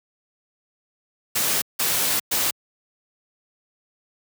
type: noise bursts at uneven times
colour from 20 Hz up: white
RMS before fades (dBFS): -22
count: 3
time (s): 1.35-1.62 / 1.79-2.2 / 2.31-2.51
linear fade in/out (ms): 10
effects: high-pass 100 Hz 12 dB/octave